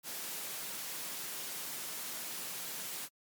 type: high-pass noise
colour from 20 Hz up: white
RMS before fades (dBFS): -41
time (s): 0.03-3.09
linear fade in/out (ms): 50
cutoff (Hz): 130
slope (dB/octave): 48
effects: MP3 96 kbps